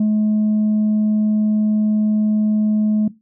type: tone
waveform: sine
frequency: 213.2 Hz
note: G#3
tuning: 46 cents sharp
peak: -11 dBFS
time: 0-3.08 s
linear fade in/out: 5 ms
effects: noise-tail reverb RT60 0.2 s tail -17 dB re dry + tanh soft clip ceiling -12 dBFS